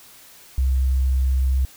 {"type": "tone", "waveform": "sine", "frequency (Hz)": 65.41, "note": "C2", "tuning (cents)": 0, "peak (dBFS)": -16, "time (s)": [0.58, 1.65], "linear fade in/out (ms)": 0, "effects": ["white hiss -47 dBFS RMS until 1.76 s"]}